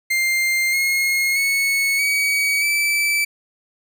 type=tone with pitch steps; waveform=40% pulse; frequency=2100 / 2153 / 2207 / 2262 / 2319 Hz; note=C7 / C7 / C#7 / C#7 / D7; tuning=+6 / +49 / -8 / +34 / -22 cents; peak=-16 dBFS; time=0.1-3.25 s; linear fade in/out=10 ms; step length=630 ms; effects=none